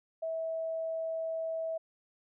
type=tone; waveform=sine; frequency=650 Hz; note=E5; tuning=24 cents flat; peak=-32 dBFS; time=0.22-1.78 s; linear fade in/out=10 ms; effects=none